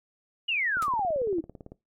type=exponential sweep; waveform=sine; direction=down; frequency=2960 to 311.1 Hz; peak=-24 dBFS; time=0.48-1.41 s; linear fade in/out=10 ms
type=click train; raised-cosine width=2 ms; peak=-29 dBFS; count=18; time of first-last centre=0.77-1.72 s; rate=17.9 Hz
type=noise with exponential decay; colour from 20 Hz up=white; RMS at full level=-35 dBFS; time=0.82-0.9 s; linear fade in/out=1 ms; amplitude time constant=17 ms
effects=noise-tail reverb RT60 0.2 s tail -20 dB re dry + MP3 64 kbps